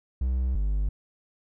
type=tone pair in turn; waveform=triangle; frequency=63.6 / 50.2 Hz; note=C2 / G1; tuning=-48 / +42 cents; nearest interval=major third; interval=410 cents; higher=first; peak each=-21 dBFS; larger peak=neither; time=0.21-0.55 / 0.55-0.89 s; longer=neither; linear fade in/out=5 ms; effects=none